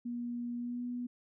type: tone with pitch glide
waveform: sine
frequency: 240 to 244.5 Hz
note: B3 to B3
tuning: -49 to -17 cents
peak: -35 dBFS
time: 0.05-1.07 s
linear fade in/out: 10 ms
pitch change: +32 cents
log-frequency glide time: 0.57-0.84 s
effects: none